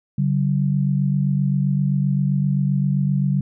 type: tone pair together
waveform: sine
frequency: 142.34 / 190 Hz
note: C#3 / F#3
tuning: +46 / +46 cents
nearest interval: perfect fourth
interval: 500 cents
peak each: -18 / -21 dBFS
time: 0.18-3.41 s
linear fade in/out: 5 ms
effects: none